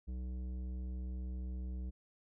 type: tone with tanh clipping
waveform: sine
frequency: 62.6 Hz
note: B1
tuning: 24 cents sharp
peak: -40 dBFS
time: 0.07-1.91 s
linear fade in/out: 20 ms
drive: 12 dB
effects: none